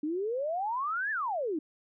sine exponential two-way sweep, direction up then down, 290 to 1790 to 290 Hz, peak -29 dBFS, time 0.03-1.59 s, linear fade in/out 5 ms, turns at 1.11 s, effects none

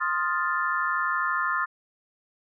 sine chord, F dominant seventh, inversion second, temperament equal with one note detuned, 1051.3 / 1244.5 / 1396.9 / 1760 Hz, C6 / Eb6 / F6 / A6, +8 / 0 / 0 / 0 cents, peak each -29 dBFS, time 0-1.66 s, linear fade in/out 20 ms, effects none

